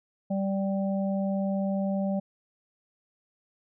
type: harmonic tone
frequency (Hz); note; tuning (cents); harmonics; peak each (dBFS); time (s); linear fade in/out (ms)
195.1; G3; -8; 1 / 3 / 4; -26 / -32 / -39; 0.3-2.2; 10
effects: none